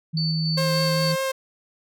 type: tone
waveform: sine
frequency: 160.5 Hz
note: E3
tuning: 46 cents flat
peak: -22 dBFS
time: 0.13-1.16 s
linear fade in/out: 20 ms
type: tone with tremolo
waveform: sine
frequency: 4500 Hz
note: C#8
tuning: 25 cents sharp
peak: -25 dBFS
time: 0.17-1.12 s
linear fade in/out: 2 ms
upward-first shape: square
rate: 3.5 Hz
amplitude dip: 30%
type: tone with vibrato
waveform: sawtooth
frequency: 531 Hz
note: C5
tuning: 25 cents sharp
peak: -19 dBFS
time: 0.57-1.32 s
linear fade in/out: 10 ms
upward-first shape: triangle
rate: 5 Hz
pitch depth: 13 cents each way
effects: none